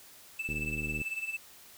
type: tone with tremolo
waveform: triangle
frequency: 2637 Hz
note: E7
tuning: in tune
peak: -29 dBFS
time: 0.39-1.37 s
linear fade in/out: 5 ms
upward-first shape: sine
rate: 18 Hz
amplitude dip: 75%
type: click train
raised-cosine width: 3 ms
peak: -27 dBFS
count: 41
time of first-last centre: 0.49-1.016 s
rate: 76.1 Hz
effects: white hiss -54 dBFS RMS until 1.77 s